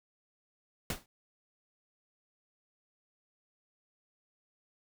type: noise with exponential decay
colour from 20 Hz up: pink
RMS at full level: -31 dBFS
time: 0.9-1.06 s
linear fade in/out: 2 ms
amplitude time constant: 33 ms
effects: none